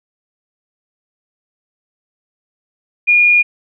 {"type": "tone", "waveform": "sine", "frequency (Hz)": 2431, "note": "D#7", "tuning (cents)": -41, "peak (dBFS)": -7, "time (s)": [3.07, 3.43], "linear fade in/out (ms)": 20, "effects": []}